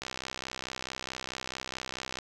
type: click train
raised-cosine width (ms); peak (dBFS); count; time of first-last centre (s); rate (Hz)
0.2; -18; 141; 0.02-2.187; 64.6
effects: none